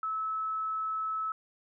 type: tone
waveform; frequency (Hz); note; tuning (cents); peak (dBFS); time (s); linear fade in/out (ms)
sine; 1300; E6; -24; -30; 0.03-1.32; 2
effects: none